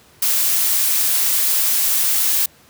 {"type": "noise", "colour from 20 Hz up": "blue", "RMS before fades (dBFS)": -17, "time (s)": [0.22, 2.46], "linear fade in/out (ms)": 5, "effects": ["pink hiss -50 dBFS RMS until 2.69 s", "high-pass 80 Hz 12 dB/octave"]}